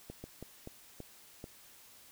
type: slowing click train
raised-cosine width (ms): 2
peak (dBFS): -30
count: 6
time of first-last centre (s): 0.1-1.441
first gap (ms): 140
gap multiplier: 1.33
effects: white hiss -58 dBFS RMS until 2.11 s